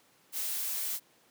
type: noise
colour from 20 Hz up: blue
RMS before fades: -34 dBFS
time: 0.32-1 s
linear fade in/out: 50 ms
effects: pink hiss -64 dBFS RMS until 1.3 s + high-pass 200 Hz 12 dB/octave